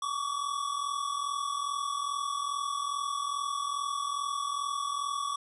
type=tone pair together; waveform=square; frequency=1125.6 / 1168 Hz; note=C#6 / D6; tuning=+26 / -10 cents; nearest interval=minor second; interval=64 cents; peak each=-33 / -36 dBFS; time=0.02-5.36 s; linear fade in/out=5 ms; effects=resampled to 24000 Hz